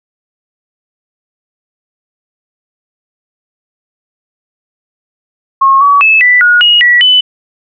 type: tone with pitch steps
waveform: sine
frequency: 1084 / 1135 / 2608 / 1979 / 1446 / 2884 / 1939 / 3001 Hz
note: C#6 / C#6 / E7 / B6 / F#6 / F#7 / B6 / F#7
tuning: -39 / +41 / -19 / +3 / -40 / -45 / -32 / +24 cents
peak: -3 dBFS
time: 5.61-7.21 s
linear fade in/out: 10 ms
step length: 200 ms
effects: none